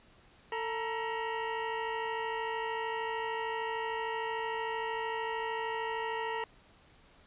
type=tone pair together; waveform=25% pulse; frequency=447.1 / 947.4 Hz; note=A4 / A#5; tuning=+28 / +28 cents; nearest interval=octave + minor second; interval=1300 cents; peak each=-32 / -32 dBFS; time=0.52-6.44 s; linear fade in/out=2 ms; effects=pink hiss -61 dBFS RMS until 7.26 s + resampled to 8000 Hz